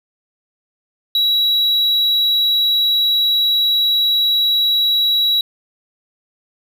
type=tone; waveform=triangle; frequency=3890 Hz; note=B7; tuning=27 cents flat; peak=-11 dBFS; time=1.15-5.41 s; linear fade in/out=2 ms; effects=none